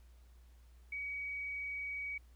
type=tone; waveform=sine; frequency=2263 Hz; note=C#7; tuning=35 cents sharp; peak=-38 dBFS; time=0.92-2.18 s; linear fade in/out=5 ms; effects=added 60 Hz sine -57 dBFS peak until 2.35 s + pink hiss -72 dBFS RMS until 2.35 s